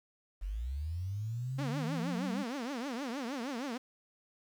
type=linear sweep; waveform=sine; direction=up; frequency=42.66 to 202.4 Hz; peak=-34 dBFS; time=0.41-2.44 s; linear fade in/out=20 ms
type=tone with vibrato; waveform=sawtooth; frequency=256.7 Hz; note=C4; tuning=33 cents flat; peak=-32 dBFS; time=1.58-3.78 s; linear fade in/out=10 ms; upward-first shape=triangle; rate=6.4 Hz; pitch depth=270 cents each way
effects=low-pass 7000 Hz 12 dB/octave + 10-bit